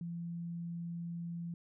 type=tone; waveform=sine; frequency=170.2 Hz; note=F3; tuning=44 cents flat; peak=-38 dBFS; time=0.01-1.54 s; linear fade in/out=2 ms; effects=none